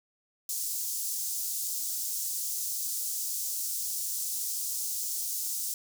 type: high-pass noise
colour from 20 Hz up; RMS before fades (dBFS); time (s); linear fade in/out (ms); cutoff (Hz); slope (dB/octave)
pink; -33; 0.49-5.74; 2; 5900; 24
effects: none